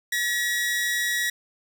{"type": "tone pair together", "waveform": "sawtooth", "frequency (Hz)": [1729.1, 1916], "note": ["A6", "A#6"], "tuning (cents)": [-31, 47], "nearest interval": "major second", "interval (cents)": 178, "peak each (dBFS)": [-29, -20], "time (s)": [0.12, 1.3], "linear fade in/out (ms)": 5, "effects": []}